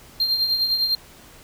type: tone with tremolo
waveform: triangle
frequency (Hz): 4186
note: C8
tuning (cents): 0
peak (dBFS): -15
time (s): 0.2-0.95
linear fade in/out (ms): 2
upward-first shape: triangle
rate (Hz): 9.9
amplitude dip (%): 60
effects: pink hiss -47 dBFS RMS until 1.43 s

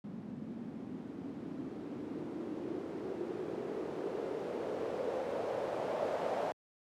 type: noise with low-pass filter sweep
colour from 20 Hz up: blue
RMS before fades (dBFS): -39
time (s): 0.04-6.52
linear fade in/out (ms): 0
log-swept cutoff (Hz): 210 to 640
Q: 3.4
effects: high-pass 100 Hz 12 dB/octave

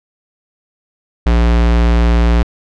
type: tone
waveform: square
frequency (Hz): 58.2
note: A#1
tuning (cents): -2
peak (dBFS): -9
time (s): 1.26-2.43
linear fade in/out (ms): 5
effects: low-pass 4000 Hz 12 dB/octave

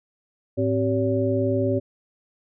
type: tone cluster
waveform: sine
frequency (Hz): 107.7 / 264 / 384 / 568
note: A2 / C4 / G4 / C#5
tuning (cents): -37 / +16 / -36 / +42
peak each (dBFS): -25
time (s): 0.57-1.8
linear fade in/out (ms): 20
effects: none

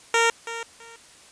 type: tone with echo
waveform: 10% pulse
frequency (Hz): 461.2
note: A#4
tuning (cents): -19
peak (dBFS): -9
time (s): 0.14-0.3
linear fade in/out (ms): 2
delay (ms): 330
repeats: 2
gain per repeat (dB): -13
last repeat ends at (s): 0.96
effects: white hiss -50 dBFS RMS until 1.31 s + resampled to 22050 Hz

